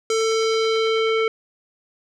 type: tone with low-pass filter sweep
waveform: square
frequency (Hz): 445.5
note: A4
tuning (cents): +22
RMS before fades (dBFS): -20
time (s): 0.1-1.28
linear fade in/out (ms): 2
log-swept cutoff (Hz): 7000 to 2500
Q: 2
effects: none